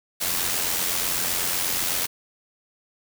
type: noise with amplitude modulation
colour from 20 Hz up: white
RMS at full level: -23 dBFS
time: 0.2-2.07 s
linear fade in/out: 20 ms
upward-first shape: sine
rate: 88 Hz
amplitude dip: 45%
effects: none